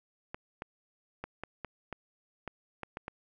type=clicks; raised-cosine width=0.5 ms; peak=-23 dBFS; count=10; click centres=0.345 / 0.621 / 1.24 / 1.436 / 1.647 / 1.927 / 2.477 / 2.833 / 2.971 / 3.081 s; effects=none